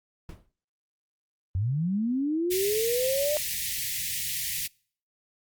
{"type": "noise with exponential decay", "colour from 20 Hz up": "brown", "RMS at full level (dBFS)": -36, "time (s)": [0.29, 0.52], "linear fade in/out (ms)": 2, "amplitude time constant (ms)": 48}
{"type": "linear sweep", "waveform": "sine", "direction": "up", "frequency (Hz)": [86, 606], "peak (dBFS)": -24, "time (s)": [1.55, 3.37], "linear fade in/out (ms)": 0}
{"type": "band-stop noise", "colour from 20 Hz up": "white", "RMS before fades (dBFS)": -31, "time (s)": [2.5, 4.68], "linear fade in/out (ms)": 20, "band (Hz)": [180, 1800], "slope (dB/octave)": 96}
{"effects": ["noise-tail reverb RT60 0.5 s tail -26 dB re dry", "Opus 48 kbps"]}